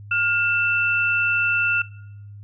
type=tone pair together; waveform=sine; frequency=1415.9 / 2669 Hz; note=F6 / E7; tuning=+23 / +21 cents; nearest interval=major seventh; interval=1098 cents; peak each=-21 dBFS; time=0.11-1.82 s; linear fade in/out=5 ms; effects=noise-tail reverb RT60 0.8 s tail -21 dB re dry + added 102 Hz sine -37 dBFS peak until 2.43 s